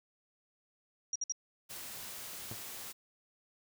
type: tone bursts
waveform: sine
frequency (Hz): 5720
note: F8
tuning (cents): +41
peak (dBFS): -32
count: 3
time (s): 1.13-1.322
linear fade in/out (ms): 2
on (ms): 26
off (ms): 57
type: noise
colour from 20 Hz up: white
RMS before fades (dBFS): -45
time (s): 1.69-2.93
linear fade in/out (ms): 20
type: tone with exponential decay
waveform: sawtooth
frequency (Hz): 114.3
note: A#2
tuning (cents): -34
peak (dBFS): -34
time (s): 2.51-2.58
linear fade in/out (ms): 5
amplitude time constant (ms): 15
effects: none